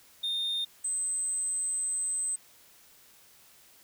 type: tone pair in turn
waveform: sine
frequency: 3648 / 8189 Hz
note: A#7 / C9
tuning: -38 / -38 cents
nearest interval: octave + major second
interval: 1400 cents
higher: second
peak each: -26 dBFS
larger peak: neither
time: 0.23-0.65 / 0.84-2.36 s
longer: second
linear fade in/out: 10 ms
effects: tanh soft clip ceiling -27 dBFS + white hiss -58 dBFS RMS until 3.83 s